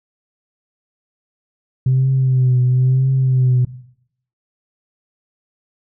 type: tone with vibrato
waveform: sine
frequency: 129 Hz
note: C3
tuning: 24 cents flat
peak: -10 dBFS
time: 1.86-3.65 s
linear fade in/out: 5 ms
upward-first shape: triangle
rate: 1 Hz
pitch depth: 58 cents each way
effects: noise-tail reverb RT60 0.7 s tail -17 dB re dry + tanh soft clip ceiling -8 dBFS